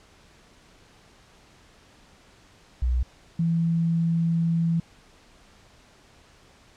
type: tone pair in turn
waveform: sine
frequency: 61.74 / 166.5 Hz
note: B1 / E3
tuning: 0 / +18 cents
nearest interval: octave + perfect fourth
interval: 1718 cents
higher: second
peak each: -20 dBFS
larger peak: neither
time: 2.82-3.03 / 3.39-4.8 s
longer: second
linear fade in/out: 5 ms
effects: pink hiss -55 dBFS RMS until 6.76 s + low-pass 7000 Hz 12 dB/octave